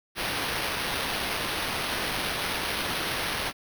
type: noise with sample-and-hold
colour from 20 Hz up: white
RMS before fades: -30 dBFS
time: 0.15-3.53 s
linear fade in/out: 50 ms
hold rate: 7350 Hz
effects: none